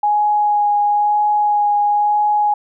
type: tone with vibrato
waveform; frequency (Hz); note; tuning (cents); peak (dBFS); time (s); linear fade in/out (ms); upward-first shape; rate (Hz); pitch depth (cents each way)
sine; 831; G#5; +1; -12; 0.03-2.54; 5; sine; 1; 12
effects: none